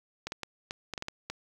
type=clicks; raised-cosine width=0.2 ms; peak=-18 dBFS; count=9; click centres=0.27 / 0.321 / 0.433 / 0.709 / 0.937 / 0.978 / 1.024 / 1.084 / 1.3 s; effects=8-bit